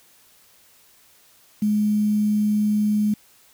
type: tone with quantisation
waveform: sine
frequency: 210 Hz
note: G#3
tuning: 19 cents sharp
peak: -17 dBFS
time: 1.62-3.14 s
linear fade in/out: 5 ms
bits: 7
effects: white hiss -55 dBFS RMS until 3.53 s